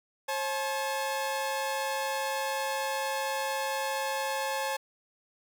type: tone pair together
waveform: sawtooth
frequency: 538.6 / 860 Hz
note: C#5 / A5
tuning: -50 / -40 cents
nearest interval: minor sixth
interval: 810 cents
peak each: -29 / -28 dBFS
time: 0.28-4.77 s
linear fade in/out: 10 ms
effects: none